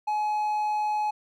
triangle tone, 846 Hz, G#5, 32 cents sharp, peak -22 dBFS, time 0.07-1.11 s, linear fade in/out 10 ms, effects none

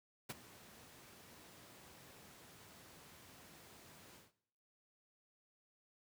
pink noise with ADSR envelope, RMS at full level -41 dBFS, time 0.29-4.32 s, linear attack 13 ms, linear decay 25 ms, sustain -18 dB, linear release 160 ms, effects noise-tail reverb RT60 0.7 s tail -17 dB re dry + high-pass 100 Hz 12 dB/octave

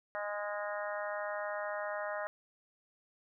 harmonic tone with a mistuned harmonic, 206.1 Hz, G#3, 13 cents flat, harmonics 3 / 4 / 5 / 6 / 7 / 8 / 9, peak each -38 / -44 / -45 / -45 / -45 / -47 / -45 dBFS, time 0.15-2.27 s, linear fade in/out 0 ms, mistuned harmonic 6, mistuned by +16 cents, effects none

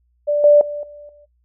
sine tone with level steps, 587.3 Hz, D5, in tune, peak -14 / -6 / -23 / -35 / -44 dBFS, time 0.27-1.26 s, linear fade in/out 20 ms, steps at 0.44 / 0.61 / 0.83 / 1.09 s, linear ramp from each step 2 ms, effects noise-tail reverb RT60 0.1 s tail -17 dB re dry + added 60 Hz sine -59 dBFS peak until 1.44 s

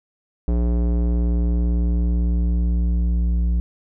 square tone with low-pass filter sweep, 59 Hz, A#1, 22 cents sharp, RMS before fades -19 dBFS, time 0.48-3.6 s, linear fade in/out 0 ms, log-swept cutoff 480 to 150 Hz, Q 0.87, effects none

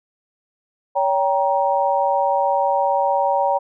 sine chord, G diminished, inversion second, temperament just, 564.5 / 784 / 940.8 Hz, Db5 / G5 / Bb5, +31 / 0 / +16 cents, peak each -20 dBFS, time 0.95-3.59 s, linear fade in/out 20 ms, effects none

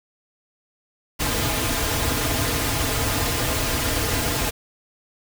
pink noise with comb filter, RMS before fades -23 dBFS, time 1.19-4.51 s, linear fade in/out 20 ms, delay 5.3 ms, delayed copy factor -0.75, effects none

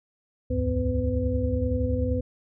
sine tone cluster, 68.2 / 78.7 / 100.9 / 251.7 / 503 Hz, C#2 / D#2 / G#2 / B3 / B4, -28 / +20 / -49 / +33 / +32 cents, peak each -29 dBFS, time 0.5-2.21 s, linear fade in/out 10 ms, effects none

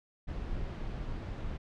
brown noise, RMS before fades -37 dBFS, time 0.27-1.58 s, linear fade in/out 20 ms, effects low-pass 4000 Hz 12 dB/octave

